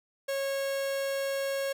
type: tone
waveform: 45% pulse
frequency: 548 Hz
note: C#5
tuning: 20 cents flat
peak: -29 dBFS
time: 0.28-1.73 s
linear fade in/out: 10 ms
effects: none